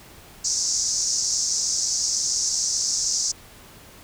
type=band-pass noise; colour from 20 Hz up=white; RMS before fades=-24 dBFS; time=0.44-3.32 s; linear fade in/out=10 ms; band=5200 to 6800 Hz; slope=48 dB/octave; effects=pink hiss -47 dBFS RMS until 4.03 s